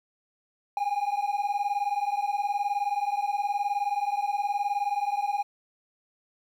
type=beating tone pair; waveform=triangle; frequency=803 / 822 Hz; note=G5 / G#5; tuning=+41 / -18 cents; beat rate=19 Hz; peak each=-27 / -26 dBFS; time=0.77-5.43 s; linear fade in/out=2 ms; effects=10-bit